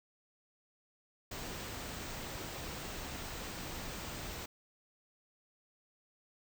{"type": "band-stop noise", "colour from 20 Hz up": "pink", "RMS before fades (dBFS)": -43, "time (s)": [1.31, 4.46], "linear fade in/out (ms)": 5, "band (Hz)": [9000, 13000], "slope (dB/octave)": 96, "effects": []}